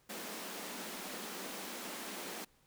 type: high-pass noise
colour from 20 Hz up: pink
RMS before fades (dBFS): -44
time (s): 0.09-2.45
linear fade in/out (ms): 10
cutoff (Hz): 180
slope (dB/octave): 96
effects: pink hiss -70 dBFS RMS until 2.66 s